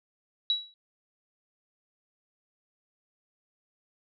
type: tone with exponential decay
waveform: sine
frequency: 3900 Hz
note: B7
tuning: 23 cents flat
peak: -20 dBFS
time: 0.5-0.74 s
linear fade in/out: 1 ms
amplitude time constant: 51 ms
effects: none